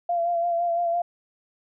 sine tone with vibrato, 687 Hz, F5, 29 cents flat, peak -21 dBFS, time 0.09-1.02 s, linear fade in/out 5 ms, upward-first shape sine, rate 5.9 Hz, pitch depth 31 cents each way, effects none

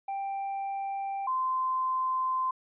triangle / sine tone pair in turn, 787 / 1036 Hz, G5 / C6, +7 / -17 cents, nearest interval perfect fourth, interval 476 cents, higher second, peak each -29 / -26 dBFS, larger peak second, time 0.08-1.27 / 1.27-2.51 s, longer second, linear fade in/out 5 ms, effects resampled to 8000 Hz

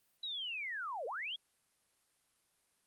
sine linear two-way sweep, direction down then up, 3951 to 430 to 3394 Hz, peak -38 dBFS, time 0.23-1.36 s, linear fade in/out 5 ms, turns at 1.06 s, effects white hiss -75 dBFS RMS until 2.86 s + Opus 32 kbps

